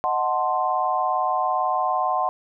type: chord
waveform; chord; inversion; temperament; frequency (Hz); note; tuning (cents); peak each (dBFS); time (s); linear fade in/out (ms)
sine; D# diminished seventh; none; equal; 622.3 / 740 / 880 / 1046.5; D#5 / F#5 / A5 / C6; 0 / 0 / 0 / 0; -29 / -23 / -28 / -24; 0.04-2.29; 0
effects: none